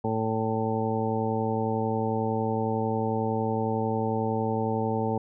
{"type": "harmonic tone", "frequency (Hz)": 111, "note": "A2", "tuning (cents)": 16, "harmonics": [1, 2, 3, 4, 5, 7, 8], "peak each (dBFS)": [-31, -30, -36, -30, -35, -33, -34], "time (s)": [0.04, 5.18], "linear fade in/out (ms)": 5, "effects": []}